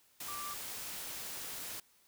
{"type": "tone in noise", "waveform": "sine", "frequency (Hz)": 1174, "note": "D6", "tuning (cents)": -1, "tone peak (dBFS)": -42, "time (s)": [0.28, 0.54], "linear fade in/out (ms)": 5, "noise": "white", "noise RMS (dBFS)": -43, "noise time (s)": [0.2, 1.8], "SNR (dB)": -2, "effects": ["white hiss -68 dBFS RMS until 2.07 s"]}